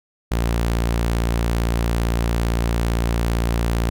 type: tone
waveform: sawtooth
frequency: 57.7 Hz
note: A#1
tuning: 17 cents flat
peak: -14 dBFS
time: 0.31-3.9 s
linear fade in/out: 10 ms
effects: none